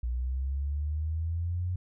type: linear sweep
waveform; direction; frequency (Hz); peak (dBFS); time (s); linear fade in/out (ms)
sine; up; 59 to 91.5; -28; 0.03-1.76; 5
effects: none